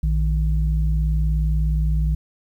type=tone pair together; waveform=sine; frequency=58.29 / 155.4 Hz; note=A#1 / D#3; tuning=+1 / -2 cents; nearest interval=octave + perfect fourth; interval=1697 cents; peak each=-17 / -23 dBFS; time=0.03-2.15 s; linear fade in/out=5 ms; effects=tanh soft clip ceiling -9 dBFS + 9-bit